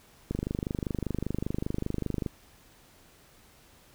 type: click train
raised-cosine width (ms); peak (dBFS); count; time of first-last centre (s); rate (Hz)
3; -17; 50; 0.31-2.262; 25.1
effects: pink hiss -58 dBFS RMS until 3.94 s